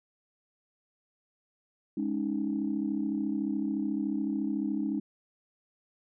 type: chord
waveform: sine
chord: Ab suspended fourth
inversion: none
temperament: equal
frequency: 207.7 / 277.2 / 311.1 Hz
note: Ab3 / Db4 / Eb4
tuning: 0 / 0 / 0 cents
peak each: -32 dBFS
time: 1.97-5 s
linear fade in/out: 5 ms
effects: tanh soft clip ceiling -19 dBFS